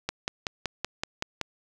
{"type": "click train", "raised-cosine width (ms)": 0.2, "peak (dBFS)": -11, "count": 8, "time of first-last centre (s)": [0.09, 1.413], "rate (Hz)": 5.29, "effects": []}